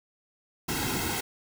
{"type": "noise with comb filter", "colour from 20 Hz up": "pink", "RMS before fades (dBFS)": -30, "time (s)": [0.68, 1.21], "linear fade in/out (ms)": 10, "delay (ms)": 1.7, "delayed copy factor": -0.85, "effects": []}